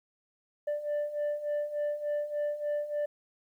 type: beating tone pair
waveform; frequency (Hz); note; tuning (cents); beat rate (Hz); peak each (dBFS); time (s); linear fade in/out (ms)
sine; 587.3 / 590.7; D5 / D5; 0 / +10; 3.4; -33 / -29; 0.67-3.06; 10
effects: tanh soft clip ceiling -27 dBFS + 11-bit